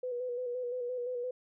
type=tone with vibrato; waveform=sine; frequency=493.8 Hz; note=B4; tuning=in tune; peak=-33 dBFS; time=0.03-1.31 s; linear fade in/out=5 ms; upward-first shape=square; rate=5.8 Hz; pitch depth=34 cents each way; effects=none